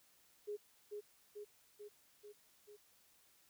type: tone with echo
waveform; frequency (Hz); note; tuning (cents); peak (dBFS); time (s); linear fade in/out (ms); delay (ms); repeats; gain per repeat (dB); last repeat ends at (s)
sine; 415.3; G#4; 0; -40; 0.47-0.57; 20; 440; 5; -3; 2.77
effects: white hiss -70 dBFS RMS until 3.49 s